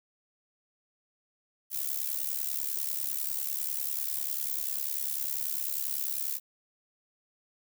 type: noise with amplitude modulation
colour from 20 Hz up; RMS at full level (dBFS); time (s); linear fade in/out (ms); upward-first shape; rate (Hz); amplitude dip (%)
violet; -29; 1.7-6.4; 50; sine; 70.1; 85
effects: none